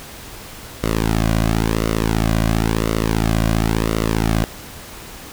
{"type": "tone with flanger", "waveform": "sawtooth", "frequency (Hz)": 55, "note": "A1", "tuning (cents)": 0, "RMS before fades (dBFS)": -18, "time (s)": [0.83, 4.44], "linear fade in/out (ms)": 0, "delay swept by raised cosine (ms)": [1.2, 2.3], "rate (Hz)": 0.96, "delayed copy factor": -0.85, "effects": ["pink hiss -36 dBFS RMS until 5.32 s"]}